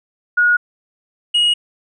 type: tone pair in turn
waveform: sine / triangle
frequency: 1447 / 2888 Hz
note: F#6 / F#7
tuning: -39 / -43 cents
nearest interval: octave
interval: 1196 cents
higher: second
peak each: -10 dBFS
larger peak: neither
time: 0.37-0.57 / 1.34-1.54 s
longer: neither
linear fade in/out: 10 ms
effects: resampled to 22050 Hz